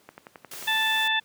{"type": "click train", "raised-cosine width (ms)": 0.5, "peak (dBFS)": -26, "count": 7, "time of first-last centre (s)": [0.09, 0.626], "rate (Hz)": 11.2}
{"type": "noise", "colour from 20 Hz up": "white", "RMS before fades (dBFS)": -39, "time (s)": [0.51, 1.08], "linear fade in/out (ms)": 5}
{"type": "harmonic tone", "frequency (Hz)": 880, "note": "A5", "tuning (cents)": 0, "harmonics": [1, 2, 3, 4], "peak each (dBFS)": [-29, -25, -30, -26], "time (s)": [0.67, 1.2], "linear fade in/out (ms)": 10}
{"effects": ["pink hiss -60 dBFS RMS until 1.24 s", "high-pass 150 Hz 12 dB/octave"]}